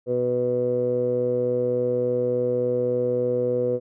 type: tone with low-pass filter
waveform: 15% pulse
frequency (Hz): 123.47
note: B2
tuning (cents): 0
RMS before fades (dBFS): -23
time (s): 0.06-3.8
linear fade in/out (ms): 50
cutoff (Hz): 490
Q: 7.1
effects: none